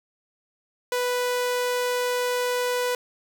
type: tone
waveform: sawtooth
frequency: 493.9 Hz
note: B4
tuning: in tune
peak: -19 dBFS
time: 0.92-2.95 s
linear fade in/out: 2 ms
effects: none